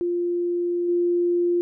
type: tone with level steps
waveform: sine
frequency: 349.2 Hz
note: F4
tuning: in tune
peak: -21 / -18 dBFS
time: 0.01-1.61 s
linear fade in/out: 0 ms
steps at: 0.88 s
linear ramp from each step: 10 ms
effects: none